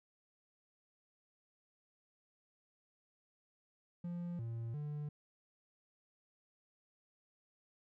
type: tone with pitch steps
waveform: triangle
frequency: 173.9 / 115.3 / 148.2 Hz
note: F3 / A#2 / D3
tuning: -7 / -19 / +16 cents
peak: -37 dBFS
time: 4.04-5.09 s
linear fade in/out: 5 ms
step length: 350 ms
effects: none